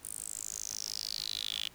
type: tone with high-pass filter sweep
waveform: 10% pulse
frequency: 53 Hz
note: G#1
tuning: 36 cents sharp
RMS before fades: -39 dBFS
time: 0.03-1.69 s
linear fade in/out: 10 ms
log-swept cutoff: 9500 to 3100 Hz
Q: 7
effects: pink hiss -58 dBFS RMS until 1.74 s